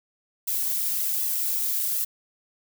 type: noise with flanger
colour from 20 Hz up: violet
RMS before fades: -26 dBFS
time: 0.47-2.05 s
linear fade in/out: 10 ms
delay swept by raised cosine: 1.3 to 3.5 ms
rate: 1.3 Hz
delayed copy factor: -0.55
effects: none